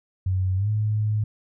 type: tone with pitch glide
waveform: sine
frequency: 93.5 to 106.78 Hz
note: F#2 to G#2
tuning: +19 to +49 cents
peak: -20 dBFS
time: 0.26-1.24 s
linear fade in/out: 5 ms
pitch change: +230 cents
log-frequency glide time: 0.56-0.69 s
effects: none